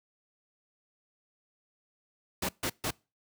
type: noise bursts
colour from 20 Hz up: pink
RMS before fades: -31 dBFS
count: 3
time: 2.42-2.907 s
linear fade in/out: 5 ms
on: 69 ms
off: 140 ms
effects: noise-tail reverb RT60 0.3 s tail -25 dB re dry + high-pass 80 Hz 12 dB/octave